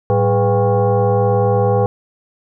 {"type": "tone with frequency modulation", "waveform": "sine", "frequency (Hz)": 193.3, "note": "G3", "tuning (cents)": -24, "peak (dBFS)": -11, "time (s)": [0.1, 1.86], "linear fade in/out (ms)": 0, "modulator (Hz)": 303, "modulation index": 2, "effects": []}